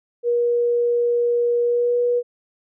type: tone with pitch glide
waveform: sine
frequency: 477.8 to 484.5 Hz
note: A#4 to B4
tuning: +43 to -33 cents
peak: -16 dBFS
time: 0.23-2.23 s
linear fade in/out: 50 ms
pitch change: +24 cents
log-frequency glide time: 1.62-1.98 s
effects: none